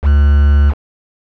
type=tone with quantisation; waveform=triangle; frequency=71.7 Hz; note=D2; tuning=41 cents flat; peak=-4 dBFS; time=0.02-0.74 s; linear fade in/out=50 ms; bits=4; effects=low-pass 2000 Hz 12 dB/octave